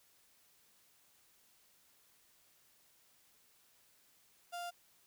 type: tone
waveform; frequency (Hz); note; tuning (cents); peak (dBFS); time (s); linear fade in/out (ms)
35% pulse; 698.5; F5; 0; -39; 4.52-4.71; 20
effects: white hiss -69 dBFS RMS until 5.06 s